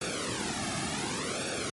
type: noise with flanger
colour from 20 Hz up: pink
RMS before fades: -33 dBFS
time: 0.01-1.7 s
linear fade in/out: 5 ms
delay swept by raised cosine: 0.98 to 2.08 ms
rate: 0.68 Hz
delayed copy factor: -0.95
effects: high-pass 80 Hz 12 dB/octave + MP3 48 kbps